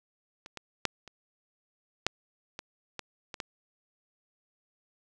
clicks, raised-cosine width 0.2 ms, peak -27 / -22 / -8 / -29 / -7 / -21 / -19 / -22 / -17 dBFS, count 9, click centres 0.461 / 0.573 / 0.853 / 1.077 / 2.066 / 2.591 / 2.993 / 3.342 / 3.402 s, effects none

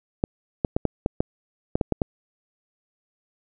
clicks, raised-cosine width 2 ms, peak -7 dBFS, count 10, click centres 0.239 / 0.648 / 0.765 / 0.853 / 1.061 / 1.205 / 1.755 / 1.812 / 1.923 / 2.018 s, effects none

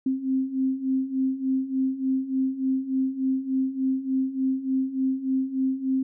sine beating tone pair, 261.6 / 265 Hz, C4 / C4, 0 / +22 cents, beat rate 3.4 Hz, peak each -28 / -24 dBFS, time 0.06-6.03 s, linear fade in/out 5 ms, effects none

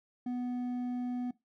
sine tone with hard clipping, 246.9 Hz, B3, in tune, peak -34 dBFS, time 0.26-1.31 s, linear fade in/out 5 ms, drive 5 dB, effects noise-tail reverb RT60 0.2 s tail -19 dB re dry

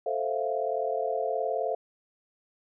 sine chord, F major seventh, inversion first, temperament equal, 440 / 523.3 / 659.3 / 698.5 Hz, A4 / C5 / E5 / F5, 0 / 0 / 0 / 0 cents, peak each -32 dBFS, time 0.06-1.75 s, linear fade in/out 5 ms, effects none

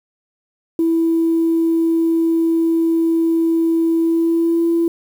sine tone with pitch glide, 329.6 to 335.6 Hz, E4 to E4, 0 to +31 cents, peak -12 dBFS, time 0.79-4.88 s, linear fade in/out 2 ms, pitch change +31 cents, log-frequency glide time 3.99-4.67 s, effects tanh soft clip ceiling -8 dBFS + 7-bit

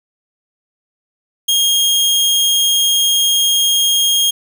sawtooth tone, 3245 Hz, G#7, 41 cents flat, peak -8 dBFS, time 1.48-4.31 s, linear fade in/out 10 ms, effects 7-bit

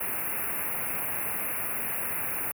white band-stop noise, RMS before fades -31 dBFS, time 0-2.52 s, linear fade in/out 10 ms, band 2700 to 10000 Hz, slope 96 dB/octave, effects high-pass 80 Hz 12 dB/octave

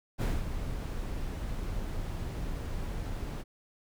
brown noise with ADSR envelope, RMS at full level -27 dBFS, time 0.18-3.44 s, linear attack 35 ms, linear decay 230 ms, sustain -8 dB, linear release 34 ms, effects none

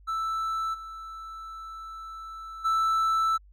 triangle tone with level steps, 1321 Hz, E6, 3 cents sharp, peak -25 / -36 / -20 dBFS, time 0.07-3.38 s, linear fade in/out 20 ms, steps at 0.73 / 2.64 s, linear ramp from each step 20 ms, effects added 49 Hz sine -51 dBFS peak until 3.52 s

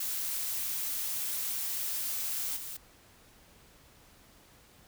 blue noise with level steps, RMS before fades -34 / -41 dBFS, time 0-2.77 s, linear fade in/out 5 ms, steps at 2.56 s, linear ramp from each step 10 ms, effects pink hiss -59 dBFS RMS until 4.87 s

